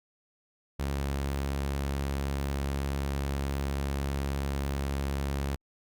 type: tone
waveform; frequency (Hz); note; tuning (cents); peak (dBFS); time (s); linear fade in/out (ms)
sawtooth; 69.3; C#2; 0; -25; 0.79-5.56; 10
effects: Opus 48 kbps